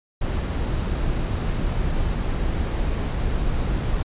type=noise; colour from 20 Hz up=brown; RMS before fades=-23 dBFS; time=0.21-4.03 s; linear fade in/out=10 ms; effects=resampled to 8000 Hz